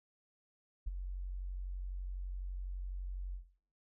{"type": "tone with ADSR envelope", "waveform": "sine", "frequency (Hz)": 45.98, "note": "F#1", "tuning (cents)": -10, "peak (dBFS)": -31, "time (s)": [0.86, 3.45], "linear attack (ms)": 16, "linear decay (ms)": 14, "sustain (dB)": -6, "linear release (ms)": 110, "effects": ["noise-tail reverb RT60 0.5 s tail -17 dB re dry"]}